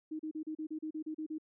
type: tone bursts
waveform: sine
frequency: 311.9 Hz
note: D#4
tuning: 4 cents sharp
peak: -36 dBFS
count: 11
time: 0.11-1.384 s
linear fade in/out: 10 ms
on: 84 ms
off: 35 ms
effects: none